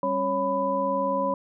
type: tone cluster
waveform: sine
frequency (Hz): 195.3 / 273.3 / 553 / 996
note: G3 / C#4 / C#5 / B5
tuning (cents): -6 / -24 / -4 / +14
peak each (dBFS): -33 / -32 / -26 / -26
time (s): 0.03-1.34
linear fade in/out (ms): 2
effects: none